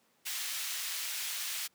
pink high-pass noise, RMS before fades -37 dBFS, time 0.25-1.68 s, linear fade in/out 20 ms, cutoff 2400 Hz, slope 12 dB/octave, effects pink hiss -70 dBFS RMS until 1.74 s + high-pass 200 Hz 12 dB/octave

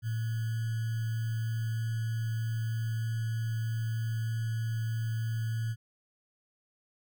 sine tone with sample-and-hold, 112.9 Hz, A2, 45 cents sharp, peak -29 dBFS, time 0.02-5.76 s, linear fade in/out 50 ms, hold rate 1575 Hz, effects none

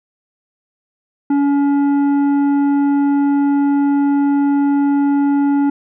sine tone with tanh clipping, 283 Hz, C#4, 36 cents sharp, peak -13 dBFS, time 1.3-5.7 s, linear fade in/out 5 ms, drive 9 dB, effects none

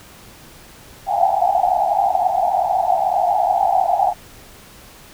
white band-pass noise, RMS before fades -17 dBFS, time 1.06-4.14 s, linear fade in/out 50 ms, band 690 to 820 Hz, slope 96 dB/octave, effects pink hiss -43 dBFS RMS until 5.13 s

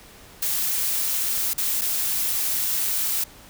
blue noise with dropouts, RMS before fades -24 dBFS, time 0.42-3.24 s, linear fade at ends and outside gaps 5 ms, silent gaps 1.535-1.579 / 1.812-1.816 s, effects pink hiss -47 dBFS RMS until 3.49 s

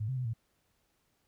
sine tone with pitch steps, 107.1 / 131 / 126.5 / 113.8 Hz, A2 / C3 / B2 / A#2, -46 / +2 / +42 / -41 cents, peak -31 dBFS, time 0-0.336 s, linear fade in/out 10 ms, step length 84 ms, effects pink hiss -75 dBFS RMS until 1.27 s

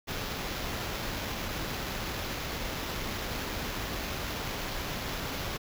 pink noise with sample-and-hold, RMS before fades -35 dBFS, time 0.07-5.58 s, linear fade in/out 20 ms, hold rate 8820 Hz, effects none

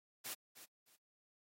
white noise with echo, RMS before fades -44 dBFS, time 0.24-0.35 s, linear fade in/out 20 ms, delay 310 ms, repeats 2, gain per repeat -12 dB, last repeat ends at 0.97 s, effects high-pass 150 Hz 12 dB/octave + AAC 48 kbps

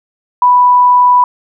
sine tone, 987.8 Hz, B5, in tune, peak -4 dBFS, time 0.42-1.24 s, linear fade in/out 2 ms, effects none

